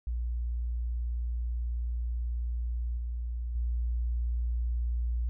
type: tone with level steps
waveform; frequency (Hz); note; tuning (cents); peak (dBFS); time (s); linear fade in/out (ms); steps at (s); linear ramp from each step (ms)
sine; 59.2; A#1; +27; -29 / -31 / -27; 0.07-5.29; 0; 2.97 / 3.55; 5
effects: none